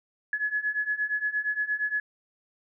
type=beating tone pair; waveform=sine; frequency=1694 / 1702.6 Hz; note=G#6 / G#6; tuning=+34 / +43 cents; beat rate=8.6 Hz; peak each=-30 / -28 dBFS; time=0.33-2 s; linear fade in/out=2 ms; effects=none